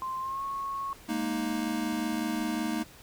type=tone with pitch glide; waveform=sine; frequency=1046.5 to 1098.5 Hz; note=C6 to C#6; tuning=0 to -16 cents; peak=-31 dBFS; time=0.02-0.93 s; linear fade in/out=0 ms; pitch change=+84 cents; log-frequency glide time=0.19-0.43 s
type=chord; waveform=square; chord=Ab suspended second; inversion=none; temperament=equal; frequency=207.7 / 233.1 / 311.1 Hz; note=Ab3 / Bb3 / Eb4; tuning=0 / 0 / 0 cents; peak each=-37 / -33 / -33 dBFS; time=1.08-2.84 s; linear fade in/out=20 ms
effects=pink hiss -52 dBFS RMS until 3.02 s